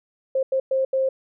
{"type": "tone bursts at uneven times", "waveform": "sine", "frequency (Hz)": 530, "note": "C5", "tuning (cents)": 22, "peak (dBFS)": -18, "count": 4, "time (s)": [[0.35, 0.43], [0.52, 0.6], [0.71, 0.85], [0.93, 1.09]], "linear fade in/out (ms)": 5, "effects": []}